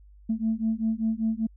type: beating tone pair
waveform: sine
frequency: 220 / 225.1 Hz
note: A3 / A3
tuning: 0 / +40 cents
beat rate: 5.1 Hz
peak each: -26 dBFS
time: 0.29-1.47 s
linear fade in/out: 10 ms
effects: tanh soft clip ceiling -17 dBFS + added 50 Hz sine -49 dBFS peak until 1.56 s